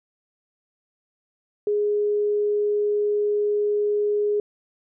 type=tone; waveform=sine; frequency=415.3 Hz; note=G#4; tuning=in tune; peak=-19 dBFS; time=1.67-4.4 s; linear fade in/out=2 ms; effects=none